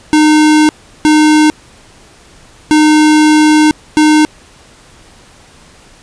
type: tone bursts at uneven times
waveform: square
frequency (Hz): 306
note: D#4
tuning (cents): -29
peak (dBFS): -5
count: 4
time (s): 0.13-0.69 / 1.05-1.5 / 2.71-3.71 / 3.97-4.25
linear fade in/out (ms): 0
effects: pink hiss -41 dBFS RMS until 6.02 s + resampled to 22050 Hz